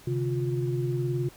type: tone cluster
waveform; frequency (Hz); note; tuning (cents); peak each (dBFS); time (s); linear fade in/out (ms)
sine; 131.8 / 151.1 / 353.3; C3 / D3 / F4; +13 / +50 / +20; -27 / -35 / -30; 0.07-1.29; 5
effects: pink hiss -52 dBFS RMS until 1.36 s

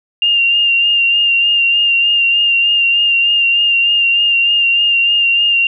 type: tone with vibrato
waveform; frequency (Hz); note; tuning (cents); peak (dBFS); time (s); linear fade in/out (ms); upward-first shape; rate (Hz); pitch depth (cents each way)
sine; 2794; F7; 0; -9; 0.22-5.67; 2; sine; 3.3; 26
effects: none

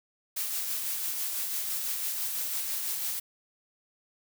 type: noise with tremolo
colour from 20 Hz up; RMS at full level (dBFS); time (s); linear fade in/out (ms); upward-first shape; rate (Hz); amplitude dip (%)
blue; -31; 0.36-3.2; 10; sine; 6; 30
effects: none

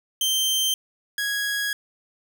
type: tone pair in turn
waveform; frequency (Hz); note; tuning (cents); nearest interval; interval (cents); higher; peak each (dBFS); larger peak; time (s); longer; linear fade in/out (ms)
sawtooth; 3130 / 1658.1; G7 / G#6; -3 / -3; major seventh; 1100; first; -17 / -20; first; 0.21-0.74 / 1.18-1.73; second; 2
effects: none

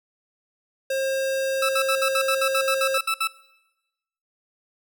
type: tone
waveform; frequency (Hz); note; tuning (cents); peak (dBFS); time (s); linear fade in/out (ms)
square; 535; C5; +38; -23; 0.9-2.98; 5
type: tone bursts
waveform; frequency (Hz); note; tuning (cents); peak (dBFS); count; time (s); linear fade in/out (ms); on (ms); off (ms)
20% pulse; 1315; E6; -5; -16; 13; 1.62-3.274; 5; 70; 62
effects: noise-tail reverb RT60 1.0 s tail -21 dB re dry

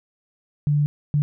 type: tone bursts at uneven times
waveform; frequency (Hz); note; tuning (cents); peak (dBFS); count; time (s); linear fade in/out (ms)
sine; 146.83; D3; 0; -16; 2; 0.67-0.86 / 1.14-1.22; 0
effects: none

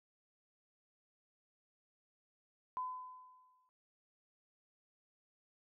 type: tone with exponential decay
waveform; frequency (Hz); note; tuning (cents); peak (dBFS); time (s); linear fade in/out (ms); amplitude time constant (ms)
sine; 1012; B5; +42; -35; 2.77-3.69; 0; 200
effects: none

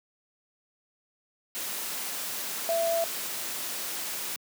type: tone in noise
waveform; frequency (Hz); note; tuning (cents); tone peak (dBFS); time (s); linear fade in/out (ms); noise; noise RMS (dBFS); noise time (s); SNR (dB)
sine; 668; E5; +23; -24; 2.69-3.04; 0; white; -34; 1.55-4.36; +7
effects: high-pass 200 Hz 12 dB/octave

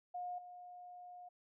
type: tone with level steps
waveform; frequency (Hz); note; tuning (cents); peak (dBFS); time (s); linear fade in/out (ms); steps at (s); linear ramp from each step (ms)
sine; 716; F5; +43; -40 / -50; 0.14-1.29; 10; 0.38; 5
effects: none

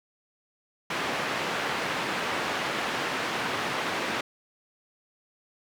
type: band-pass noise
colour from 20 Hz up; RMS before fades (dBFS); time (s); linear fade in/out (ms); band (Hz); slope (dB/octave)
white; -30; 0.9-4.21; 5; 160 to 2100; 12
effects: none

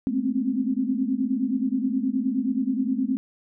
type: tone cluster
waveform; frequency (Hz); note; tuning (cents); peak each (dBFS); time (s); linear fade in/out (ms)
sine; 210.9 / 227.7 / 259.2 / 268.7; G#3 / A#3 / C4 / C4; +27 / -40 / -16 / +46; -30 / -30 / -25 / -27; 0.07-3.17; 0
effects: none

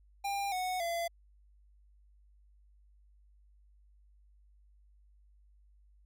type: tone with pitch steps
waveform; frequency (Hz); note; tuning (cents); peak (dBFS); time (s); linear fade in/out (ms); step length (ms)
square; 799 / 736.9 / 679.7; G5 / F#5 / F5; +33 / -7 / -47; -33; 0.24-1.08; 10; 280
effects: added 50 Hz sine -60 dBFS peak until 6.05 s

